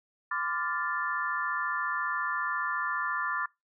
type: chord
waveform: sine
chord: D minor seventh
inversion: third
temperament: equal with one note detuned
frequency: 1020.2 / 1174.7 / 1396.9 / 1760 Hz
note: C6 / D6 / F6 / A6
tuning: -44 / 0 / 0 / 0 cents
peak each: -36 / -33 / -35 / -33 dBFS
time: 0.31-3.46 s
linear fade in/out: 5 ms
effects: noise-tail reverb RT60 0.2 s tail -23 dB re dry